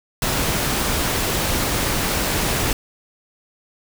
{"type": "noise", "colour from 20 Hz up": "pink", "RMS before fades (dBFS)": -21, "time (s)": [0.22, 2.73], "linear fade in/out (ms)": 2, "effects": []}